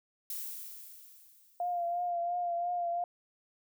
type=noise with exponential decay; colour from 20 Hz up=violet; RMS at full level=-37 dBFS; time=0.3-2.1 s; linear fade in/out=2 ms; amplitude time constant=390 ms
type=tone with vibrato; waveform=sine; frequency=698.5 Hz; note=F5; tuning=in tune; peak=-30 dBFS; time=1.6-3.04 s; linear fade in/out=2 ms; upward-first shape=triangle; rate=2.9 Hz; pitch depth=39 cents each way
effects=none